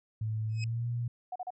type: tone with pitch glide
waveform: sine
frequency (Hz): 109.4 to 119.3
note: A2 to A#2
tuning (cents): -9 to +41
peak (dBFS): -30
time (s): 0.21-1.08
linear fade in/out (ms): 5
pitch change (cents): +150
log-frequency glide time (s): 0.5-0.87
type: tone with exponential growth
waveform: 25% pulse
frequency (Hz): 2544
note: D#7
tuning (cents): +38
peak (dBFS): -31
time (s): 0.49-0.64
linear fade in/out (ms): 1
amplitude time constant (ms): 31
type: tone bursts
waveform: sine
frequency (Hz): 731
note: F#5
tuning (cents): -21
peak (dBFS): -34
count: 3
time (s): 1.32-1.505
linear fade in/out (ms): 5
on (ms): 37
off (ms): 37
effects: resampled to 22050 Hz